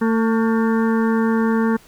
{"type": "harmonic tone with a mistuned harmonic", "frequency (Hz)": 224.7, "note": "A3", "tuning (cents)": 37, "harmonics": [1, 2, 4, 5, 6, 7, 8], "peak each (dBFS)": [-16, -22, -28, -30, -32, -33, -34], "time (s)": [0.01, 1.77], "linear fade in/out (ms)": 10, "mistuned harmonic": 6, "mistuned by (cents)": 84, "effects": ["pink hiss -49 dBFS RMS until 1.87 s"]}